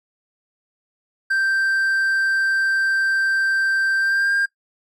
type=tone with pitch glide; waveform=triangle; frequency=1568 to 1601.9 Hz; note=G6 to G6; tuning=0 to +37 cents; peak=-15 dBFS; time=1.3-4.46 s; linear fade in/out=10 ms; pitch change=+37 cents; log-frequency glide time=3.98-4.34 s; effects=noise-tail reverb RT60 0.1 s tail -19 dB re dry